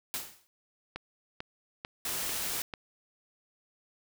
white noise with exponential decay, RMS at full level -32 dBFS, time 0.14-0.47 s, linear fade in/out 0 ms, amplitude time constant 70 ms
click train, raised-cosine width 0.3 ms, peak -21 dBFS, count 5, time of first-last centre 0.96-2.738 s, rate 2.25 Hz
white noise, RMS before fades -34 dBFS, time 2.05-2.62 s, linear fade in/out 2 ms
effects none

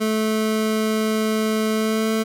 25% pulse tone with pitch glide, 217.8 to 220.7 Hz, A3 to A3, -17 to +5 cents, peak -15 dBFS, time 0-2.24 s, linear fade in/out 20 ms, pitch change +22 cents, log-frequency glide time 1.72-2.13 s, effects none

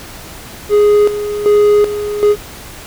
triangle tone with tremolo, 415.3 Hz, G#4, in tune, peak -4 dBFS, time 0.69-2.36 s, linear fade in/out 50 ms, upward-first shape square, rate 1.3 Hz, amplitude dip 70%, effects pink hiss -32 dBFS RMS until 2.86 s

